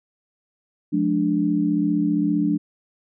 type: chord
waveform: sine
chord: D diminished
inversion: first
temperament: just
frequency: 176.2 / 211.4 / 293.7 Hz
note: F3 / Ab3 / D4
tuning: +16 / +31 / 0 cents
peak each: -24 / -24 / -20 dBFS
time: 0.92-2.58 s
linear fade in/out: 20 ms
effects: none